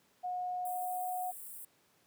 sine tone with pitch glide, 725 to 730 Hz, F#5 to F#5, -35 to -24 cents, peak -34 dBFS, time 0.23-1.32 s, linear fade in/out 20 ms, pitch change +11 cents, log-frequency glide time 0.68-1.02 s
white high-pass noise, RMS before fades -47 dBFS, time 0.65-1.65 s, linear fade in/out 5 ms, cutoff 7900 Hz, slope 96 dB/octave
effects pink hiss -69 dBFS RMS until 2.06 s + high-pass 150 Hz 12 dB/octave

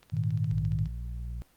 click train, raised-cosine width 0.2 ms, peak -34 dBFS, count 13, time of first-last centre 0.03-0.858 s, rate 14.5 Hz
sine chord, Ab suspended second, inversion none, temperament just, 103.83 / 116.8 / 155.74 Hz, Ab2 / Bb2 / Eb3, 0 / +4 / +2 cents, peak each -30 dBFS, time 0.12-0.88 s, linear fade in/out 20 ms
harmonic tone, 59 Hz, A#1, 22 cents sharp, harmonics 1 / 2 / 3, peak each -34 / -42 / -49 dBFS, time 0.52-1.42 s, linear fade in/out 0 ms
effects pink hiss -64 dBFS RMS until 1.56 s + Opus 24 kbps

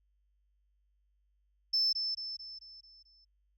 sine tone with echo, 5280 Hz, E8, 2 cents sharp, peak -25 dBFS, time 1.73-1.93 s, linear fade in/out 10 ms, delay 220 ms, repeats 6, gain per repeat -6 dB, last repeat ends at 3.25 s, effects tanh soft clip ceiling -21 dBFS + added 50 Hz sine -70 dBFS peak until 3.57 s

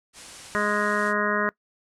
white low-pass noise, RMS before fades -45 dBFS, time 0.13-1.14 s, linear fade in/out 50 ms, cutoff 10000 Hz, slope 48 dB/octave
harmonic tone, 207.7 Hz, G#3, in tune, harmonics 1 / 2 / 3 / 5 / 6 / 7 / 8 / 9, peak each -30 / -30 / -30 / -30 / -30 / -30 / -30 / -30 dBFS, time 0.55-1.49 s, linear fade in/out 0 ms
effects noise-tail reverb RT60 0.1 s tail -22 dB re dry

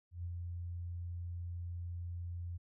sine tone with ADSR envelope, 86.9 Hz, F2, 8 cents flat, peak -37 dBFS, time 0.11-2.58 s, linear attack 130 ms, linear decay 54 ms, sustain -2 dB, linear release 17 ms, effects none

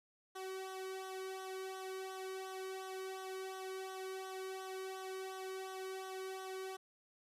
sawtooth tone with flanger, 378.9 Hz, F#4, 41 cents sharp, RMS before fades -45 dBFS, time 0.35-6.77 s, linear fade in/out 10 ms, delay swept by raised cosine 0.41 to 1.2 ms, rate 2.8 Hz, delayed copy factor -0.8, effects resampled to 32000 Hz + 13-bit

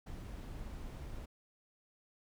brown noise, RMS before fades -45 dBFS, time 0.06-1.26 s, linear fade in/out 10 ms, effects none

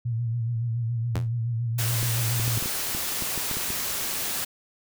sine tone with vibrato, 116.54 Hz, A#2, in tune, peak -24 dBFS, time 0.05-2.59 s, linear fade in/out 10 ms, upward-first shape sine, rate 7.1 Hz, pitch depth 59 cents each way
sawtooth tone with exponential decay, 87.31 Hz, F2, in tune, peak -20 dBFS, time 1.15-1.29 s, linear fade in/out 0 ms, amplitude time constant 30 ms
white noise, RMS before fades -29 dBFS, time 1.78-4.45 s, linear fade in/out 10 ms
clicks, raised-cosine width 3 ms, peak -21 dBFS, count 12, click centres 2.029 / 2.398 / 2.479 / 2.575 / 2.625 / 2.659 / 2.949 / 3.223 / 3.377 / 3.513 / 3.57 / 3.704 s
effects none

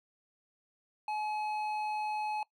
sine tone with hard clipping, 850 Hz, G#5, 40 cents sharp, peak -34 dBFS, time 1.08-2.43 s, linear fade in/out 2 ms, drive 8 dB, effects noise-tail reverb RT60 0.1 s tail -21 dB re dry

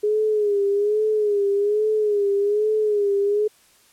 sine tone with vibrato, 415.3 Hz, G#4, in tune, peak -17 dBFS, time 0.03-3.48 s, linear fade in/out 10 ms, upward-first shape sine, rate 1.2 Hz, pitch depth 69 cents each way, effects white hiss -56 dBFS RMS until 3.92 s + low-pass 12000 Hz 12 dB/octave

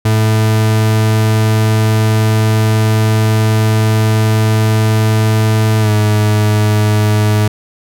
40% pulse tone with pitch glide, 109.3 to 106.07 Hz, A2 to G#2, -11 to +37 cents, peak -8 dBFS, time 0.05-7.48 s, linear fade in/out 5 ms, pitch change -52 cents, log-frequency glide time 5.8-5.9 s, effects none

